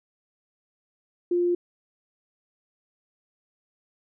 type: tone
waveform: sine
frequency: 351 Hz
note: F4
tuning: 9 cents sharp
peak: -20 dBFS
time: 1.31-1.55 s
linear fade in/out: 5 ms
effects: none